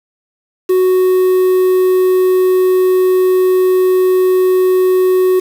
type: tone with quantisation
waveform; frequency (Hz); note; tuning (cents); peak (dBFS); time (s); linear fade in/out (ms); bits
triangle; 370; F#4; 0; -6; 0.69-5.4; 10; 5
effects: none